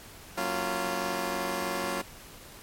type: chord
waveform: 10% pulse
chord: Gb major seventh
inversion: none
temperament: just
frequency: 185 / 231.2 / 277.5 / 346.9 Hz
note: Gb3 / Bb3 / Db4 / F4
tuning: 0 / -14 / +2 / -12 cents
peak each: -27 / -29 / -29 / -25 dBFS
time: 0.37-2.02 s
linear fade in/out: 10 ms
effects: pink hiss -48 dBFS RMS until 2.62 s + MP3 64 kbps